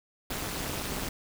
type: noise with amplitude modulation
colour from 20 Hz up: pink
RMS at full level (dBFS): -30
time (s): 0.3-1.09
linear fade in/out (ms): 5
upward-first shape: sine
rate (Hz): 213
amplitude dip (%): 100
effects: none